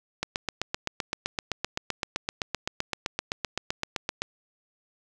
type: click train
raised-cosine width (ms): 0.2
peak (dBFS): -10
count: 32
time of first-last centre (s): 0.23-4.22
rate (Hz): 7.77
effects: none